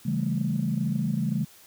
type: chord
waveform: sine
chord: A dominant seventh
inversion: first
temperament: just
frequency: 137.5 / 165 / 198 / 220 Hz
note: C#3 / E3 / G3 / A3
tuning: -14 / +2 / +18 / 0 cents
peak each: -29 dBFS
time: 0.05-1.45 s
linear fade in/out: 10 ms
effects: tanh soft clip ceiling -14 dBFS + white hiss -53 dBFS RMS until 1.66 s